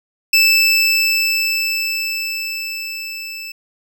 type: tone with level ramp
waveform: 25% pulse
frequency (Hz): 2637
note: E7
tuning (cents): 0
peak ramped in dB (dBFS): -5 to -24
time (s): 0.33-3.52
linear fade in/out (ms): 5
effects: none